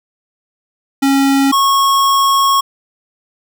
square tone pair in turn, 274.2 / 1096.8 Hz, C#4 / C#6, -19 / -19 cents, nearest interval 2 octaves, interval 2400 cents, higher second, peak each -10 dBFS, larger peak neither, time 1.02-1.52 / 1.52-2.61 s, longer second, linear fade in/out 10 ms, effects none

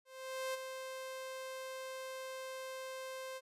sawtooth tone with ADSR envelope, 523.3 Hz, C5, in tune, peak -32 dBFS, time 0.05-3.41 s, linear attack 490 ms, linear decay 19 ms, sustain -7 dB, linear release 43 ms, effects resampled to 32000 Hz

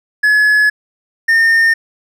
triangle tone pair in turn, 1700 / 1821.4 Hz, G#6 / A#6, +40 / -41 cents, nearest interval minor second, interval 119 cents, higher second, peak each -6 dBFS, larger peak neither, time 0.23-0.7 / 1.28-1.74 s, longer first, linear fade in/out 10 ms, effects none

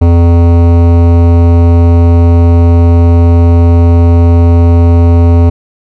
sine tone with hard clipping, 85.1 Hz, F2, 44 cents flat, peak -4 dBFS, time 0.01-5.5 s, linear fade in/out 10 ms, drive 16 dB, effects none

